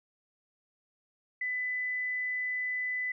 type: tone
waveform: sine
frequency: 2000 Hz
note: B6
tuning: 21 cents sharp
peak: -30 dBFS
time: 1.41-3.12 s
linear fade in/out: 5 ms
effects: none